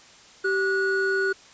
triangle tone pair together, 387.3 / 1460 Hz, G4 / F#6, -21 / -24 cents, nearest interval octave + major seventh, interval 2297 cents, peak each -22 dBFS, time 0.44-1.33 s, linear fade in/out 10 ms, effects white hiss -50 dBFS RMS until 1.53 s + resampled to 16000 Hz

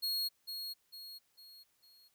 45% pulse tone with echo, 4300 Hz, C8, 47 cents sharp, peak -32 dBFS, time 0.02-0.29 s, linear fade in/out 20 ms, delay 450 ms, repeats 4, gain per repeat -7 dB, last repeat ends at 2.09 s, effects white hiss -75 dBFS RMS until 2.14 s

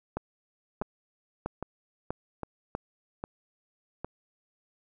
two click trains, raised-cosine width 1 ms, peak -17 / -20 dBFS, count 5 / 5, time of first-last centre 0.17-2.751 / 0.82-4.046 s, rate 1.55 / 1.24 Hz, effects none

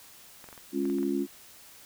clicks, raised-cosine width 0.5 ms, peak -32 dBFS, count 8, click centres 0.442 / 0.488 / 0.528 / 0.578 / 0.854 / 0.899 / 0.985 / 1.03 s
sine chord, Db major, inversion second, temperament equal, 207.7 / 277.2 / 349.2 Hz, Ab3 / Db4 / F4, 0 / 0 / 0 cents, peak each -33 / -29 / -30 dBFS, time 0.72-1.27 s, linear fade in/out 50 ms
effects white hiss -52 dBFS RMS until 1.85 s

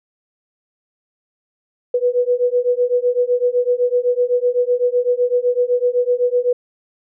sine beating tone pair, 487.6 / 495.5 Hz, B4 / B4, -22 / +6 cents, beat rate 7.9 Hz, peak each -17 / -17 dBFS, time 1.94-6.53 s, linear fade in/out 5 ms, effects none

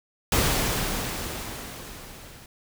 pink noise with level ramp, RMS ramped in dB -21 to -47 dBFS, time 0.32-2.46 s, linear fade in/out 2 ms, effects none

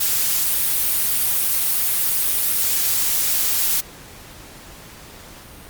blue noise, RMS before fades -19 dBFS, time 0-3.81 s, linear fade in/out 10 ms, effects pink hiss -41 dBFS RMS until 5.69 s + Opus 48 kbps

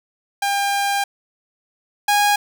sawtooth tone pair in turn, 801 / 822.1 Hz, G5 / G#5, +37 / -18 cents, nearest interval unison, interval 45 cents, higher second, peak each -14 / -10 dBFS, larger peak second, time 0.42-1.04 / 2.08-2.36 s, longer first, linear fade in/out 5 ms, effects none

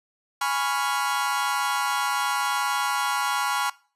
40% pulse chord, C# dominant seventh, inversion second, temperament equal, 830.6 / 987.8 / 1108.7 / 1396.9 Hz, G#5 / B5 / C#6 / E#6, 0 / 0 / 0 / 0 cents, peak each -28 dBFS, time 0.41-3.7 s, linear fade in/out 5 ms, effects noise-tail reverb RT60 0.4 s tail -21 dB re dry + resampled to 32000 Hz

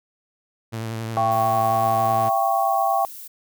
sawtooth tone with vibrato, 112.6 Hz, A2, 40 cents sharp, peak -23 dBFS, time 0.72-2.3 s, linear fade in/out 20 ms, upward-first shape triangle, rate 11 Hz, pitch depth 40 cents each way
sine chord, C# diminished, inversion first, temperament equal with one note detuned, 675.4 / 784 / 1108.7 Hz, E5 / G5 / C#6, +42 / 0 / 0 cents, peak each -23 / -20 / -24 dBFS, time 1.17-3.05 s, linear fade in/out 0 ms
violet noise, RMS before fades -38 dBFS, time 1.31-3.28 s, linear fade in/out 10 ms
effects none

